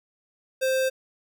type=tone; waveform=square; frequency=524 Hz; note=C5; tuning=2 cents sharp; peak=-22 dBFS; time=0.61-0.9 s; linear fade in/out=20 ms; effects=none